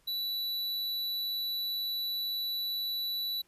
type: tone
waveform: square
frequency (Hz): 3951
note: B7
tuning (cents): 0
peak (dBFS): -32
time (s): 0.07-3.42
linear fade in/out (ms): 10
effects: pink hiss -68 dBFS RMS until 3.47 s + resampled to 32000 Hz